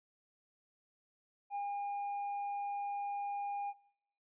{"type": "tone with tanh clipping", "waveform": "triangle", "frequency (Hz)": 810, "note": "G#5", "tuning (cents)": -43, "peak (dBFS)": -36, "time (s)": [1.5, 3.74], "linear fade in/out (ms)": 50, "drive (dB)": 7, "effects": ["noise-tail reverb RT60 0.8 s tail -23 dB re dry", "resampled to 8000 Hz"]}